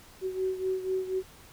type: beating tone pair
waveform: sine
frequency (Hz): 374.8 / 378.9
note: F#4 / F#4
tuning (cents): +22 / +41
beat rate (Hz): 4.1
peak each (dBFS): -29 / -34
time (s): 0.21-1.23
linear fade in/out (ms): 50
effects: pink hiss -53 dBFS RMS until 1.52 s